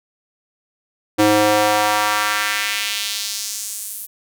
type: tone with high-pass filter sweep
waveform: square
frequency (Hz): 105.3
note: G#2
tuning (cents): +24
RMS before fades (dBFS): -19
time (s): 1.18-4.07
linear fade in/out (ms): 20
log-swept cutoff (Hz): 330 to 12000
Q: 1.5
effects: none